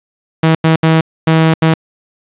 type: tone bursts at uneven times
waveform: sawtooth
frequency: 160.9 Hz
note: E3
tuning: 42 cents flat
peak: -3 dBFS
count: 5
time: 0.43-0.55 / 0.64-0.76 / 0.83-1.01 / 1.27-1.54 / 1.62-1.74 s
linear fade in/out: 5 ms
effects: resampled to 8000 Hz + 7-bit